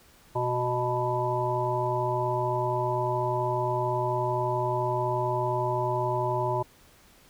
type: harmonic tone with a mistuned harmonic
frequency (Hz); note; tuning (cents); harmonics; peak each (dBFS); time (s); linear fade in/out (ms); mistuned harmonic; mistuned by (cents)
123.47; B2; 0; 1 / 3 / 5 / 7 / 8; -31 / -31 / -31 / -31 / -31; 0.35-6.63; 10; 7; +24
effects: pink hiss -57 dBFS RMS until 7.29 s